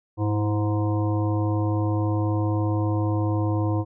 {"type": "harmonic tone with a mistuned harmonic", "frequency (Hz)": 103.83, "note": "G#2", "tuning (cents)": 0, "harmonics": [1, 3, 5, 7, 9, 10], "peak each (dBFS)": [-22, -26, -33, -36, -36, -38], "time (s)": [0.17, 3.85], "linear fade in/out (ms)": 50, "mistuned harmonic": 3, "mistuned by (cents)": 63, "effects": []}